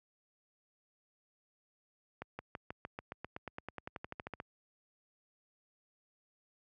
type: accelerating click train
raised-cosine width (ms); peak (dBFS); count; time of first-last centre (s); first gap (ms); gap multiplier
0.5; -26; 21; 2.22-4.401; 170; 0.95
effects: high-pass 60 Hz 12 dB/octave